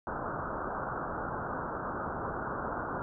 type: low-pass noise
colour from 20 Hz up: white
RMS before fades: -36 dBFS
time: 0.07-3.02 s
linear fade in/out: 0 ms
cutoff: 1500 Hz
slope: 96 dB/octave
effects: none